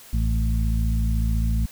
harmonic tone with a mistuned harmonic, 55.8 Hz, A1, 25 cents sharp, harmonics 1 / 2 / 3 / 4, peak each -20 / -27 / -31 / -31 dBFS, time 0.13-1.66 s, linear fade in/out 5 ms, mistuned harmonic 1, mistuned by +53 cents, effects white hiss -46 dBFS RMS until 1.71 s

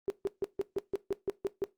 sine tone bursts, 392 Hz, G4, in tune, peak -27 dBFS, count 10, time 0.08-1.64 s, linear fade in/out 0 ms, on 21 ms, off 150 ms, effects noise-tail reverb RT60 0.2 s tail -18 dB re dry + Opus 32 kbps

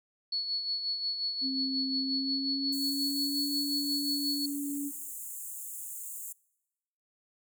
sine tone with tremolo, 4400 Hz, C#8, 14 cents flat, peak -28 dBFS, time 0.32-4.46 s, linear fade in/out 5 ms, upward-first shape sine, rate 5.6 Hz, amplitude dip 50%
sine tone with pitch glide, 265.7 to 284.8 Hz, C4 to C#4, +27 to +47 cents, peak -32 dBFS, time 1.41-4.92 s, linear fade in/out 50 ms, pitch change +120 cents, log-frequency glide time 1.98-3.49 s
pink high-pass noise, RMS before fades -41 dBFS, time 2.72-6.33 s, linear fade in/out 10 ms, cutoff 6900 Hz, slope 96 dB/octave
effects noise-tail reverb RT60 1.0 s tail -25 dB re dry

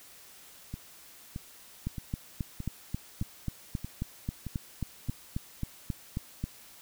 two click trains, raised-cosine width 5 ms, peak -19 / -24 dBFS, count 18 / 8, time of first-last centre 1.87-6.44 / 0.74-5.088 s, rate 3.72 / 1.61 Hz, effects white hiss -53 dBFS RMS until 6.81 s

